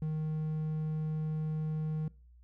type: tone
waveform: triangle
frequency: 155.56 Hz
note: D#3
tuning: in tune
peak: -29 dBFS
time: 0.02-2.08 s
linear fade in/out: 2 ms
effects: noise-tail reverb RT60 0.4 s tail -23 dB re dry + added 60 Hz sine -55 dBFS peak until 2.43 s